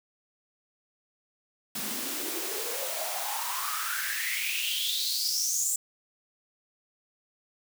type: noise with high-pass filter sweep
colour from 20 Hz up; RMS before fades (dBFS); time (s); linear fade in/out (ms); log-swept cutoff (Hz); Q
white; -31; 1.75-5.76; 5; 200 to 7700; 7.5
effects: none